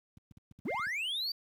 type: clicks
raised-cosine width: 5 ms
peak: -40 dBFS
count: 9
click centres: 0.173 / 0.312 / 0.373 / 0.513 / 0.59 / 0.704 / 0.745 / 0.796 / 0.869 s
type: linear sweep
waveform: triangle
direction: up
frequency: 151.8 to 4699 Hz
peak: -31 dBFS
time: 0.65-1.32 s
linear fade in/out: 5 ms
type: tone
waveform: sine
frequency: 2100 Hz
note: C7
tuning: 6 cents sharp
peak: -38 dBFS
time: 0.68-0.86 s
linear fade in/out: 5 ms
effects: high-pass 80 Hz 12 dB/octave + 11-bit